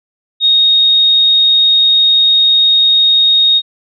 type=tone; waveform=sine; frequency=3729 Hz; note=A#7; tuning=in tune; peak=-6 dBFS; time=0.4-3.62 s; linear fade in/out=50 ms; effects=none